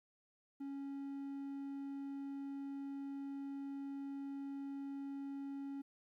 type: tone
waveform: triangle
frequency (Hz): 277.2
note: C#4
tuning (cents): 0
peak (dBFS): -40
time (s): 0.6-5.82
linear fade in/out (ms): 10
effects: 13-bit